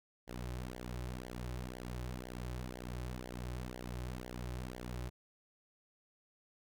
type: tone with flanger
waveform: sawtooth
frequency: 61.74 Hz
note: B1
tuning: in tune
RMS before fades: -43 dBFS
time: 0.27-5.1 s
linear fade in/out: 20 ms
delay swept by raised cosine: 0.77 to 4.37 ms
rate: 2 Hz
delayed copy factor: -0.85
effects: none